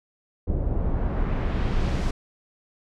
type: noise with low-pass filter sweep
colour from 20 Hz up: brown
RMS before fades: -24 dBFS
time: 0.47-2.11 s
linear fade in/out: 5 ms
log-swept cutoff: 460 to 7800 Hz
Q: 0.87
effects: none